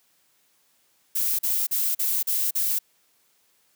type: noise bursts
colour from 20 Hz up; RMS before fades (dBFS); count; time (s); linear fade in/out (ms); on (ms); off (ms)
violet; -24; 6; 1.15-2.79; 10; 240; 40
effects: white hiss -65 dBFS RMS until 3.75 s + high-pass 100 Hz 12 dB/octave